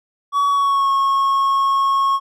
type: tone with pitch glide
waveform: triangle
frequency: 1131 to 1093.7 Hz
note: C#6 to C#6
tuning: +34 to -24 cents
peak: -12 dBFS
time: 0.32-2.2 s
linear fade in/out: 50 ms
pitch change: -58 cents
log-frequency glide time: 0.49-0.9 s
effects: none